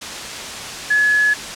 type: tone in noise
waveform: sine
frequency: 1699 Hz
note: G#6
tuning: 39 cents sharp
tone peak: -12 dBFS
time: 0.9-1.34 s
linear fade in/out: 10 ms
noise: white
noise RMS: -28 dBFS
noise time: 0.01-1.55 s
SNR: +13 dB
effects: low-pass 7000 Hz 12 dB/octave